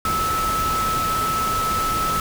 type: tone in noise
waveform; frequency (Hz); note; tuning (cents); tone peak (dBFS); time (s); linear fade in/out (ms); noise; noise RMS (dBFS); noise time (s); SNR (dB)
sine; 1305; E6; -18; -20; 0.05-2.2; 2; pink; -27; 0.05-2.2; +4
effects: none